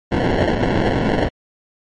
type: noise with sample-and-hold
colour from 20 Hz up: white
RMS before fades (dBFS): -17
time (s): 0.11-1.29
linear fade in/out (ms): 20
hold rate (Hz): 1225
effects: low-pass 3000 Hz 12 dB/octave + MP3 48 kbps